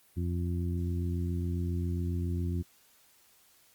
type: harmonic tone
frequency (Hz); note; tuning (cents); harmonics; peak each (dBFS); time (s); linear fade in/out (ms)
87.31; F2; 0; 1 / 2 / 3 / 4; -30 / -36 / -40 / -42; 0.16-2.63; 20
effects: white hiss -63 dBFS RMS until 3.74 s + Opus 32 kbps